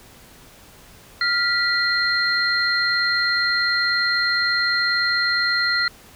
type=tone cluster; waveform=sine; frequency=1394 / 1955 / 4183 Hz; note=F6 / B6 / C8; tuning=-4 / -18 / -1 cents; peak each=-22 dBFS; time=1.21-5.88 s; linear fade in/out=2 ms; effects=pink hiss -47 dBFS RMS until 6.15 s